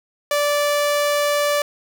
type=tone; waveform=sawtooth; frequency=583 Hz; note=D5; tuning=13 cents flat; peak=-13 dBFS; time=0.31-1.62 s; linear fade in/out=2 ms; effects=none